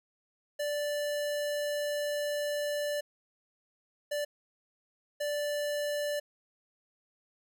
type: tone bursts at uneven times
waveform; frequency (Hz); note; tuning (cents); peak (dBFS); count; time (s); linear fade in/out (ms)
square; 586; D5; -4; -31; 3; 0.59-3.01 / 4.11-4.25 / 5.2-6.2; 10
effects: none